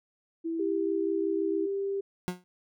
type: tone with pitch glide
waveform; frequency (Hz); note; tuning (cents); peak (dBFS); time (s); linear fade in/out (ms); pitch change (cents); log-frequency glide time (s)
sine; 329.6 to 327.1; E4 to E4; 0 to -13; -29; 0.44-1.67; 20; -13; 1.1-1.5
type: tone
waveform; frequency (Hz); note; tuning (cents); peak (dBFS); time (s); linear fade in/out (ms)
sine; 394.9; G4; +13; -28; 0.59-2.01; 10
type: tone with exponential decay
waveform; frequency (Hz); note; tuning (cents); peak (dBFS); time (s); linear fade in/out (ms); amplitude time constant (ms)
30% pulse; 180; F#3; -47; -23; 2.28-2.44; 0; 33
effects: none